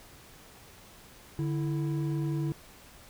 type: tone pair together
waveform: triangle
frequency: 146.83 / 329.4 Hz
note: D3 / E4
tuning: 0 / -1 cents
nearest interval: octave + major second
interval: 1399 cents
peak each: -27 / -32 dBFS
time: 1.39-2.52 s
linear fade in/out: 0 ms
effects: pink hiss -53 dBFS RMS until 3.09 s